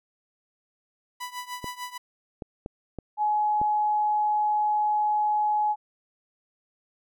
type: tone with tremolo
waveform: sawtooth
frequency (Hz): 990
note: B5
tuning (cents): +4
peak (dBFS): -27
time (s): 1.2-1.98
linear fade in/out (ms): 10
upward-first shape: triangle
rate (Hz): 6.7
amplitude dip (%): 90
type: clicks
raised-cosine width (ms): 2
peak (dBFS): -21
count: 5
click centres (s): 1.643 / 2.422 / 2.661 / 2.987 / 3.615
type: tone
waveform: sine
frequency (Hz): 844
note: G#5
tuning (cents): +28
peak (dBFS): -21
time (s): 3.17-5.76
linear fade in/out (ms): 50
effects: none